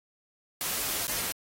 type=noise with dropouts; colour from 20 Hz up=white; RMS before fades=-31 dBFS; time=0.61-1.32 s; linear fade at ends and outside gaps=0 ms; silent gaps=1.07-1.08 s; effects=AAC 48 kbps